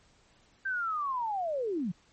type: linear sweep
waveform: sine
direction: down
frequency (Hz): 1584 to 157.1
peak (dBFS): -29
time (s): 0.65-1.92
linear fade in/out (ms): 10
effects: pink hiss -64 dBFS RMS until 2.12 s + MP3 32 kbps